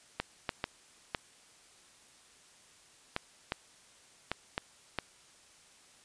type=clicks; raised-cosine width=0.3 ms; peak=-15 dBFS; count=9; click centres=0.2 / 0.492 / 0.641 / 1.148 / 3.164 / 3.521 / 4.316 / 4.579 / 4.987 s; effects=white hiss -60 dBFS RMS until 6.04 s + resampled to 22050 Hz